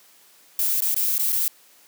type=noise with dropouts; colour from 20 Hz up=violet; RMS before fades=-22 dBFS; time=0.59-1.48 s; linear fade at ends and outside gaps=1 ms; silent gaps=0.805-0.821 / 0.944-0.963 / 1.181-1.194 / 1.322-1.327 s; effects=white hiss -54 dBFS RMS until 1.87 s + high-pass 200 Hz 12 dB/octave